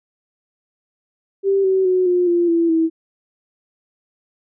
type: tone with pitch steps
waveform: sine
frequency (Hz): 392 / 380 / 368.3 / 357 / 346 / 335.4 / 325.1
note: G4 / F#4 / F#4 / F4 / F4 / E4 / E4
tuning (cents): 0 / +46 / -8 / +38 / -16 / +30 / -24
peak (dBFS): -13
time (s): 1.43-2.9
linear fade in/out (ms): 50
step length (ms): 210
effects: none